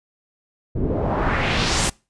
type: noise with low-pass filter sweep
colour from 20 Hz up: pink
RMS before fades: -21 dBFS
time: 0.75-1.9 s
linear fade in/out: 10 ms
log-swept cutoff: 270 to 10000 Hz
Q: 1.7
effects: noise-tail reverb RT60 0.3 s tail -25 dB re dry + resampled to 24000 Hz